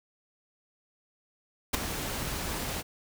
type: noise with ADSR envelope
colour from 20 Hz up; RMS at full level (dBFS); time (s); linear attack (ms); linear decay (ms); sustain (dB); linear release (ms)
pink; -22; 1.73-2.83; 15; 8; -12; 33
effects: none